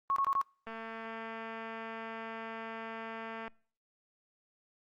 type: tone bursts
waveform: sine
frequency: 1100 Hz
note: C#6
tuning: 14 cents flat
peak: -27 dBFS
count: 4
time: 0.1-0.414 s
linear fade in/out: 0 ms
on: 62 ms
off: 22 ms
type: click train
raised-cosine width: 0.5 ms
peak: -28 dBFS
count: 633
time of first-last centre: 0.67-3.479 s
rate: 225 Hz
effects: noise-tail reverb RT60 0.5 s tail -26 dB re dry + Opus 24 kbps